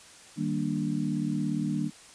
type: chord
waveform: sine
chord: Eb major seventh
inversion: none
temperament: equal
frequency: 155.56 / 196 / 233.1 / 293.7 Hz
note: Eb3 / G3 / Bb3 / D4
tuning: 0 / 0 / 0 / 0 cents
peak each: -32 dBFS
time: 0.36-1.91 s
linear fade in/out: 50 ms
effects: white hiss -51 dBFS RMS until 2.14 s + resampled to 22050 Hz